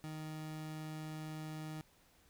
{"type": "tone", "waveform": "30% pulse", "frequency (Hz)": 155.56, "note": "D#3", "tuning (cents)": 0, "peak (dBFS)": -40, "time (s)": [0.04, 1.81], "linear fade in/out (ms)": 0, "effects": ["pink hiss -68 dBFS RMS until 2.29 s"]}